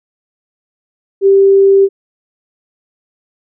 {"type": "tone", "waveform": "sine", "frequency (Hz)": 392, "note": "G4", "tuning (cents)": 0, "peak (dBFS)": -4, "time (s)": [1.21, 1.89], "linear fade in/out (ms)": 50, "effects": []}